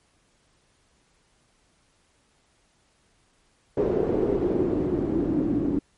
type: noise with low-pass filter sweep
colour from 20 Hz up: white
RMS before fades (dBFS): -24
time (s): 3.77-5.79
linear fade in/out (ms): 5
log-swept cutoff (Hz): 430 to 280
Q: 4.6
effects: pink hiss -65 dBFS RMS until 5.97 s + MP3 48 kbps